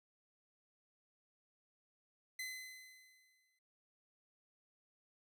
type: tone with exponential decay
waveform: sawtooth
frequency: 2035 Hz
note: C7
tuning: 49 cents flat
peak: -37 dBFS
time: 2.39-3.59 s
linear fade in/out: 5 ms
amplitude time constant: 260 ms
effects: none